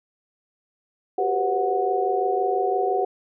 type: tone cluster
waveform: sine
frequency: 368.1 / 394 / 481.5 / 525 / 736 Hz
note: F#4 / G4 / B4 / C5 / F#5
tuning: -9 / +9 / -44 / +6 / -9 cents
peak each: -31 / -24 / -29 / -32 / -23 dBFS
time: 1.18-3.05 s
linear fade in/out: 5 ms
effects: none